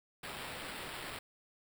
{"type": "noise with sample-and-hold", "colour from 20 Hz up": "violet", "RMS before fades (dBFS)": -44, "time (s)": [0.23, 1.19], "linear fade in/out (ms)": 5, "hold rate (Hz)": 6300, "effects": []}